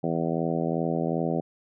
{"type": "harmonic tone", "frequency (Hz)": 82.6, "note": "E2", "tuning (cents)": 4, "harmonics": [2, 3, 4, 5, 6, 7, 8, 9], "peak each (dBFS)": [-29, -31, -32, -33, -34, -34, -35, -36], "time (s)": [0.03, 1.41], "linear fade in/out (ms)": 10, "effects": []}